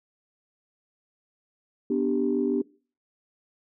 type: chord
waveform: sine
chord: G major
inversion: first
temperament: equal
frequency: 246.9 / 293.7 / 392 Hz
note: B3 / D4 / G4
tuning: 0 / 0 / 0 cents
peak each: -26 dBFS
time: 1.9-2.62 s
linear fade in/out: 5 ms
effects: noise-tail reverb RT60 0.4 s tail -22 dB re dry + tanh soft clip ceiling -13 dBFS